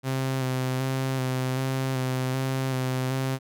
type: tone with vibrato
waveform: sawtooth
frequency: 130.81 Hz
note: C3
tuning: in tune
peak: -21 dBFS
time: 0.03-3.39 s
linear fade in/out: 50 ms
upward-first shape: square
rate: 1.3 Hz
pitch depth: 21 cents each way
effects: none